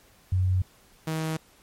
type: tone pair in turn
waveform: sine / sawtooth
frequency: 92.5 / 158.86 Hz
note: F#2 / D#3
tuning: 0 / +36 cents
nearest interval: major sixth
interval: 936 cents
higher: second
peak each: -20 / -23 dBFS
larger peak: first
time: 0.32-0.62 / 1.07-1.37 s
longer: neither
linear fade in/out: 5 ms
effects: pink hiss -58 dBFS RMS until 1.62 s + MP3 64 kbps